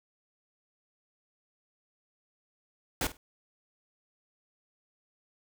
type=noise with echo; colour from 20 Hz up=pink; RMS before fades=-30 dBFS; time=3.01-3.07 s; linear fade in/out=2 ms; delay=50 ms; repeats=2; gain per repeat=-15 dB; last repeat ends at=3.17 s; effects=none